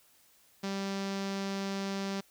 sawtooth tone with low-pass filter, 196 Hz, G3, in tune, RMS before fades -35 dBFS, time 0.63-2.21 s, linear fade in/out 10 ms, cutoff 5400 Hz, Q 1.9, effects white hiss -64 dBFS RMS until 2.3 s

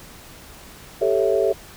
sine chord, A dominant seventh, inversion third, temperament equal, 392 / 440 / 554.4 / 659.3 Hz, G4 / A4 / C#5 / E5, 0 / 0 / 0 / 0 cents, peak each -21 / -21 / -23 / -23 dBFS, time 1.01-1.53 s, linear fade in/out 10 ms, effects pink hiss -43 dBFS RMS until 1.76 s

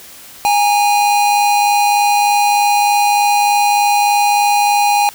square tone pair together, 821.7 / 925 Hz, G#5 / A#5, -19 / -14 cents, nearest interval major second, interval 205 cents, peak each -11 / -22 dBFS, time 0.45-5.09 s, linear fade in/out 0 ms, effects white hiss -37 dBFS RMS until 5.14 s

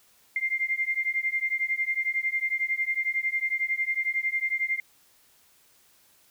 sine beating tone pair, 2098 / 2109 Hz, C7 / C7, +4 / +13 cents, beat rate 11 Hz, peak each -28 dBFS, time 0.36-4.8 s, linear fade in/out 2 ms, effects white hiss -61 dBFS RMS until 6.3 s

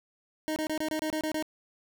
25% pulse tone bursts, 311.1 Hz, D#4, in tune, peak -25 dBFS, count 9, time 0.48-1.425 s, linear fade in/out 0 ms, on 81 ms, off 27 ms, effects none

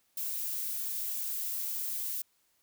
violet noise, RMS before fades -35 dBFS, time 0.17-2.22 s, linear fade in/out 5 ms, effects white hiss -72 dBFS RMS until 2.62 s

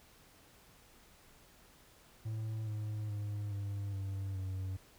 triangle tone with pitch steps, 110 / 106.68 / 103.47 / 100.35 / 97.32 / 94.39 Hz, A2 / G#2 / G#2 / G2 / G2 / F#2, 0 / +47 / -6 / +41 / -12 / +35 cents, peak -34 dBFS, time 2.25-4.77 s, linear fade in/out 10 ms, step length 420 ms, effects pink hiss -62 dBFS RMS until 4.98 s

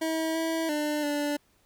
25% pulse tone with pitch steps, 321.5 / 325.4 / 298.9 / 292 Hz, E4 / E4 / D4 / D4, -43 / -22 / +31 / -10 cents, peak -23 dBFS, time 0.01-1.37 s, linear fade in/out 10 ms, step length 340 ms, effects pink hiss -66 dBFS RMS until 1.65 s

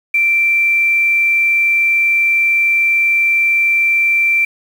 sine tone with quantisation, 2349 Hz, D7, in tune, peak -10 dBFS, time 0.14-4.45 s, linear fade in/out 5 ms, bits 6, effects none

